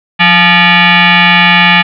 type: tone with frequency modulation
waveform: sine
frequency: 339.9 Hz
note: F4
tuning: 47 cents flat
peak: -3 dBFS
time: 0.19-1.83 s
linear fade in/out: 20 ms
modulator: 518 Hz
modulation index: 5.5
effects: none